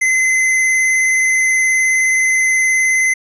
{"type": "tone with vibrato", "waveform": "square", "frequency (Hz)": 2051, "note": "C7", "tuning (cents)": -35, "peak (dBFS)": -12, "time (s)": [0.01, 3.14], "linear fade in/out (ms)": 10, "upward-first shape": "square", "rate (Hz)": 19, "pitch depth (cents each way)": 10, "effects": ["resampled to 24000 Hz"]}